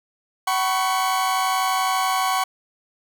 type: chord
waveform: 40% pulse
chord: F# suspended fourth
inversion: none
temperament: equal with one note detuned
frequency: 756.4 / 987.8 / 1108.7 Hz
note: F#5 / B5 / C#6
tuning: +38 / 0 / 0 cents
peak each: -22 / -27 / -22 dBFS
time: 0.47-2.44 s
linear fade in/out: 5 ms
effects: none